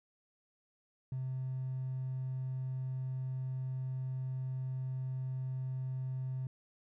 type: tone with hard clipping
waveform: triangle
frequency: 130 Hz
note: C3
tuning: 11 cents flat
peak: -35 dBFS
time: 1.12-6.47 s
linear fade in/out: 2 ms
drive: 3 dB
effects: none